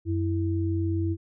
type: tone pair together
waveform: sine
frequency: 92.5 / 329.4 Hz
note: F#2 / E4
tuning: 0 / -1 cents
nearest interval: octave + minor seventh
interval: 2199 cents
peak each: -25 / -28 dBFS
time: 0.05-1.17 s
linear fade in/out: 50 ms
effects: none